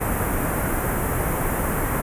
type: band-stop noise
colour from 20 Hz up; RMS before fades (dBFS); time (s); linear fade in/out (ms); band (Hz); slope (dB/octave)
pink; -23; 0-2.02; 20; 1900 to 10000; 24
effects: resampled to 32000 Hz